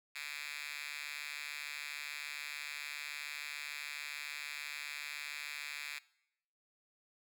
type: tone with high-pass filter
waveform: 5% pulse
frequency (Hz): 146.83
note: D3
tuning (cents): 0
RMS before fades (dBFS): -44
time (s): 0.15-5.99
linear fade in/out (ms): 10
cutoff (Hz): 2500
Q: 4.7
effects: noise-tail reverb RT60 0.8 s tail -21 dB re dry